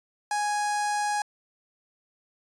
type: tone with notch filter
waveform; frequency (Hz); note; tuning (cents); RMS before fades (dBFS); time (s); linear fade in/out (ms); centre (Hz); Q
sawtooth; 830.6; G#5; 0; -27; 0.31-1.22; 2; 3000; 1.1
effects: resampled to 22050 Hz